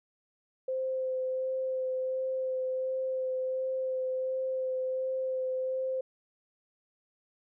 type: tone with vibrato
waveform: sine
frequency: 519 Hz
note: C5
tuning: 14 cents flat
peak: -29 dBFS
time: 0.68-6.01 s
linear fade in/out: 5 ms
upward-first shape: sine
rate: 1.4 Hz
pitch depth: 11 cents each way
effects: none